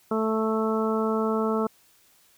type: harmonic tone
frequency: 220 Hz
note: A3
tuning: in tune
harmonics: 1 / 2 / 3 / 4 / 5 / 6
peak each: -26 / -26 / -33 / -35 / -34 / -32 dBFS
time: 0.11-1.67 s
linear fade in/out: 5 ms
effects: white hiss -60 dBFS RMS until 2.37 s